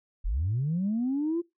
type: linear sweep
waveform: sine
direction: up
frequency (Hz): 33.94 to 349.2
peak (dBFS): -24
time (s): 0.24-1.42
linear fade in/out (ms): 20
effects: noise-tail reverb RT60 0.2 s tail -23 dB re dry + tanh soft clip ceiling -21 dBFS